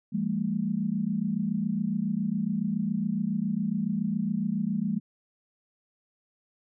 sine tone cluster, 165.4 / 199 / 226.2 Hz, E3 / G3 / A3, +6 / +26 / +48 cents, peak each -33 / -28 / -30 dBFS, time 0.12-5 s, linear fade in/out 20 ms, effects none

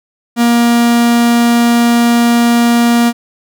45% pulse tone, 236.3 Hz, A#3, 24 cents sharp, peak -7 dBFS, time 0.36-3.13 s, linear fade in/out 50 ms, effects none

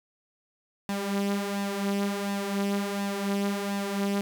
sawtooth tone with flanger, 200 Hz, G3, 35 cents sharp, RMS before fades -29 dBFS, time 0.89-4.21 s, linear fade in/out 0 ms, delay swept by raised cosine 1.1 to 5.4 ms, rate 1.4 Hz, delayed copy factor +0.55, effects none

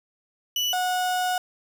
35% pulse tone pair in turn, 2960 / 730.9 Hz, F#7 / F#5, 0 / -21 cents, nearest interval 2 octaves, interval 2421 cents, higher first, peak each -21 dBFS, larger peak neither, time 0.56-0.73 / 0.73-1.38 s, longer second, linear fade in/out 2 ms, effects none

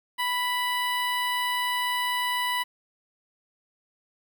15% pulse tone with notch filter, 987.8 Hz, B5, in tune, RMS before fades -27 dBFS, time 0.18-2.64 s, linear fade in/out 20 ms, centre 6500 Hz, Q 0.73, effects 9-bit

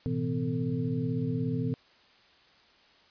sine tone cluster, 108.4 / 124.6 / 162.4 / 254 / 446.8 Hz, A2 / B2 / E3 / B3 / A4, -25 / +16 / -26 / +49 / +27 cents, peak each -39 / -32 / -33 / -32 / -38 dBFS, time 0.06-1.74 s, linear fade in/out 0 ms, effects white hiss -60 dBFS RMS until 3.1 s + resampled to 11025 Hz

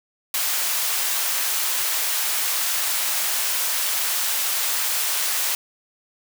white high-pass noise, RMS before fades -23 dBFS, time 0.34-5.55 s, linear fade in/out 2 ms, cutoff 740 Hz, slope 12 dB/octave, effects none

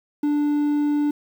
triangle tone, 293.7 Hz, D4, in tune, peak -16 dBFS, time 0.23-1.11 s, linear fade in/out 5 ms, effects 8-bit

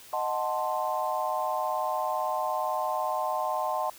sine chord, D# diminished seventh, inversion none, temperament equal, 622.3 / 740 / 880 / 1046.5 Hz, D#5 / F#5 / A5 / C6, 0 / 0 / 0 / 0 cents, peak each -32 dBFS, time 0.13-3.9 s, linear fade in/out 2 ms, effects white hiss -50 dBFS RMS until 3.98 s

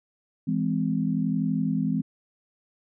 sine chord, E augmented, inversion none, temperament just, 164.81 / 206 / 257.5 Hz, E3 / G#3 / B#3, 0 / -14 / -28 cents, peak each -27 dBFS, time 0.47-2.02 s, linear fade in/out 10 ms, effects none

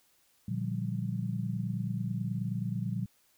sine chord, G minor seventh, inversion first, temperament just, 117.6 / 147 / 176.4 / 196 Hz, Bb2 / D3 / F3 / G3, +16 / +2 / +18 / 0 cents, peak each -34 / -39 / -36 / -37 dBFS, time 0.48-3.06 s, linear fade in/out 5 ms, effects white hiss -68 dBFS RMS until 3.37 s

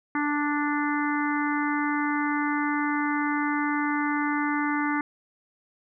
harmonic tone, 293.7 Hz, D4, in tune, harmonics 1 / 3 / 4 / 5 / 6 / 7, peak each -26 / -31 / -32 / -33 / -34 / -34 dBFS, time 0.15-5.01 s, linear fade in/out 2 ms, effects none

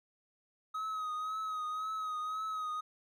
triangle tone with vibrato, 1267 Hz, D#6, 31 cents sharp, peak -33 dBFS, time 0.74-2.81 s, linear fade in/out 10 ms, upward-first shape triangle, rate 1.9 Hz, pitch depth 47 cents each way, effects none

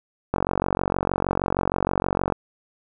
click train, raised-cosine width 1 ms, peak -7 dBFS, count 93, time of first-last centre 0.34-2.323 s, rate 46.4 Hz, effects none

